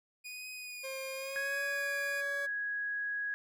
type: tone with vibrato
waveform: sawtooth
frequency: 2462 Hz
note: D#7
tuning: 19 cents flat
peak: -39 dBFS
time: 0.24-2.22 s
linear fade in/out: 20 ms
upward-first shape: triangle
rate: 0.99 Hz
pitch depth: 35 cents each way
type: tone with pitch glide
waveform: 40% pulse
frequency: 532 to 566.9 Hz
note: C5 to C#5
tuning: +29 to +39 cents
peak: -39 dBFS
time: 0.83-2.47 s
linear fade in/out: 20 ms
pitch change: +110 cents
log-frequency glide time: 1.16-1.63 s
type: tone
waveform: sine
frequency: 1661.2 Hz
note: G#6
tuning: in tune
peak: -33 dBFS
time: 1.36-3.34 s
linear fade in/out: 0 ms
effects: none